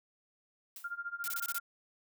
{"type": "noise with exponential decay", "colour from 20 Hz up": "blue", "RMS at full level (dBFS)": -44, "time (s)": [0.76, 0.97], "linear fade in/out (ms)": 2, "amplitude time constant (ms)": 45}
{"type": "tone with tremolo", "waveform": "sine", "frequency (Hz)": 1399, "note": "F6", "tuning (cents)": 3, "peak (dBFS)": -34, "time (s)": [0.84, 1.6], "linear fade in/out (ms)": 5, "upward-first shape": "sine", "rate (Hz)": 14, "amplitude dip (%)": 90}
{"type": "noise bursts", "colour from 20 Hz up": "blue", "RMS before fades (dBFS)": -37, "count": 6, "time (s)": [1.24, 1.582], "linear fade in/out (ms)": 0, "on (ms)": 37, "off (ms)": 24}
{"effects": []}